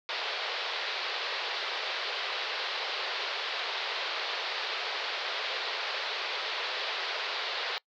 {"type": "band-pass noise", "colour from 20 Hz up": "white", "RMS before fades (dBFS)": -34, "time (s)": [0.09, 7.78], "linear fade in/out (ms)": 0, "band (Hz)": [400, 4500], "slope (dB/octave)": 48, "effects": ["noise-tail reverb RT60 0.1 s tail -24 dB re dry"]}